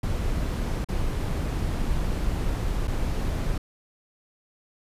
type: noise with dropouts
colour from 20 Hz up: brown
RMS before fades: -26 dBFS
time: 0.03-3.58 s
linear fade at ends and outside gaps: 5 ms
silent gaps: 0.846-0.886 / 2.874-2.878 s
effects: resampled to 32000 Hz